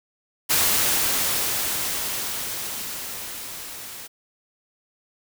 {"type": "noise with level ramp", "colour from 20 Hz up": "white", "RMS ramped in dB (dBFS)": [-19, -38], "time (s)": [0.49, 4.08], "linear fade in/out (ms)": 20, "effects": []}